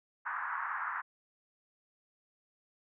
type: band-pass noise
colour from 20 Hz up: white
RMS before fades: -37 dBFS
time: 0.25-1.02 s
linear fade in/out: 20 ms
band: 920 to 1700 Hz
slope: 48 dB/octave
effects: none